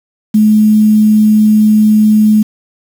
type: tone with quantisation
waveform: sine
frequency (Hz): 214.1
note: A3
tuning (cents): -47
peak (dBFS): -4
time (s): 0.34-2.43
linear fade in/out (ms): 10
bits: 5
effects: none